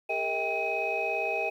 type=tone cluster; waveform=sine; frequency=402.8 / 460.3 / 640 / 794 / 2527 Hz; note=G4 / A#4 / D#5 / G5 / D#7; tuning=+47 / -22 / +49 / +22 / +26 cents; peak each=-36 / -35 / -32 / -33 / -30 dBFS; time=0.09-1.5 s; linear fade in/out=10 ms; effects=tanh soft clip ceiling -19 dBFS + 10-bit